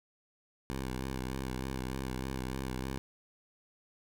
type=tone with vibrato; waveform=10% pulse; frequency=65 Hz; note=C2; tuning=11 cents flat; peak=-27 dBFS; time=0.7-2.98 s; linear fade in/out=0 ms; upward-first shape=sine; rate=3.3 Hz; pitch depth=46 cents each way; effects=none